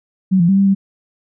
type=tone with pitch steps; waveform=sine; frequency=188.5 / 170.7 / 194.4 / 197 / 195.1 Hz; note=F#3 / F3 / G3 / G3 / G3; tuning=+32 / -39 / -14 / +9 / -8 cents; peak=-9 dBFS; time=0.31-0.75 s; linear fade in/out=20 ms; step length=88 ms; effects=none